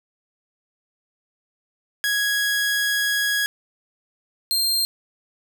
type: tone pair in turn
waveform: sawtooth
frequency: 1661.2 / 4186 Hz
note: G#6 / C8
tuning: 0 / 0 cents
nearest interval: octave + major third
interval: 1600 cents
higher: second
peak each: -16 / -16 dBFS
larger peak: neither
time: 2.04-3.46 / 4.51-4.85 s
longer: first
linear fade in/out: 0 ms
effects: none